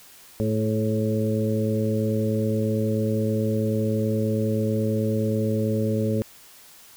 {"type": "harmonic tone with a mistuned harmonic", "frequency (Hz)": 109.3, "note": "A2", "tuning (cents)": -11, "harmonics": [1, 2, 3, 4, 5], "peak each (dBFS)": [-25, -25, -32, -28, -30], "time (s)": [0.4, 6.22], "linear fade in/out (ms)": 0, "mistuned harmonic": 4, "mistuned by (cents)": -25, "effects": ["white hiss -49 dBFS RMS until 6.96 s"]}